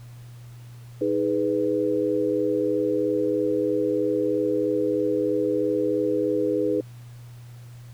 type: chord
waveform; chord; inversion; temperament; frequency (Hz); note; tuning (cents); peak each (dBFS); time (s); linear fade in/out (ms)
sine; G# minor; second; just; 311.5 / 415.3 / 498.4; D#4 / G#4 / B4; +2 / 0 / +16; -25; 1.01-6.81; 5
effects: added 120 Hz sine -40 dBFS peak until 7.93 s + pink hiss -55 dBFS RMS until 7.93 s